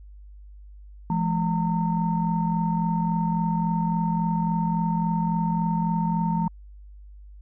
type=tone cluster; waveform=sine; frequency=170.2 / 213.8 / 913 Hz; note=F3 / A3 / A#5; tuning=-44 / -49 / -36 cents; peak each=-23 / -27 / -27 dBFS; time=1.1-6.48 s; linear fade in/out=2 ms; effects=tanh soft clip ceiling -12 dBFS + added 50 Hz sine -42 dBFS peak until 7.41 s